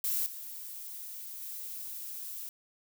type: noise with level steps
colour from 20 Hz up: violet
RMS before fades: -31 / -43 / -41 dBFS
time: 0.04-2.49 s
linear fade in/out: 2 ms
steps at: 0.26 / 1.41 s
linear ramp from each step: 2 ms
effects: none